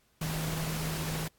sine tone in noise, 158.4 Hz, D#3, 31 cents sharp, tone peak -33 dBFS, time 0.21-1.28 s, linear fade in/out 5 ms, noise pink, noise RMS -37 dBFS, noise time 0.21-1.28 s, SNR +1 dB, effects pink hiss -69 dBFS RMS until 1.38 s + AAC 64 kbps

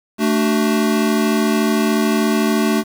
square chord, D major, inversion second, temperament equal with one note detuned, 220 / 293.7 / 377.1 Hz, A3 / D4 / F#4, 0 / 0 / +33 cents, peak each -17 / -21 / -22 dBFS, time 0.18-2.84 s, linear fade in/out 50 ms, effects 7-bit

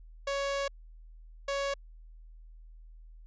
sawtooth tone bursts at uneven times, 557 Hz, C#5, 8 cents sharp, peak -26 dBFS, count 2, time 0.27-0.68 / 1.48-1.74 s, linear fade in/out 5 ms, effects added 40 Hz sine -48 dBFS peak until 3.26 s + resampled to 16000 Hz

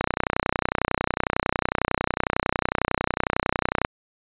click train, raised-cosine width 0.5 ms, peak -5 dBFS, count 120, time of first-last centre 0.01-3.849 s, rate 31 Hz, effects resampled to 8000 Hz

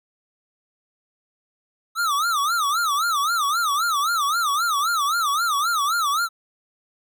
square tone with vibrato, 1256 Hz, D#6, 16 cents sharp, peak -20 dBFS, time 1.95-6.29 s, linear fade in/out 50 ms, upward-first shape sine, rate 3.8 Hz, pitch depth 200 cents each way, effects none

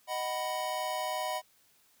square chord, B major, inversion first, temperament equal with one note detuned, 622.3 / 745.1 / 987.8 Hz, D#5 / F#5 / B5, 0 / +12 / 0 cents, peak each -37 / -37 / -37 dBFS, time 0.07-1.42 s, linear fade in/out 50 ms, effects white hiss -66 dBFS RMS until 2 s

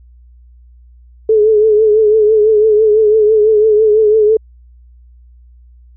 sine tone with vibrato, 430 Hz, A4, 40 cents flat, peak -6 dBFS, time 1.29-4.37 s, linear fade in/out 5 ms, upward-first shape triangle, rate 6 Hz, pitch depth 65 cents each way, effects added 60 Hz sine -39 dBFS peak until 5.96 s

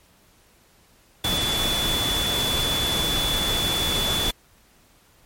sine tone in noise, 3454 Hz, A7, 33 cents flat, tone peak -23 dBFS, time 1.24-4.31 s, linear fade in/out 5 ms, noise pink, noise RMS -26 dBFS, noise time 1.24-4.31 s, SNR 0 dB, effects pink hiss -57 dBFS RMS until 5.25 s + MP3 64 kbps

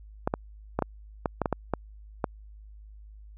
clicks, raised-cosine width 1 ms, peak -11 dBFS, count 10, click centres 0.275 / 0.339 / 0.79 / 0.823 / 1.258 / 1.417 / 1.458 / 1.527 / 1.737 / 2.242 s, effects added 52 Hz sine -45 dBFS peak until 3.37 s

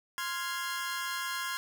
sawtooth chord, F minor, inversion second, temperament equal, 1046.5 / 1396.9 / 1661.2 Hz, C6 / F6 / Ab6, 0 / 0 / 0 cents, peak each -33 / -35 / -34 dBFS, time 0.18-1.57 s, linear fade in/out 0 ms, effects none

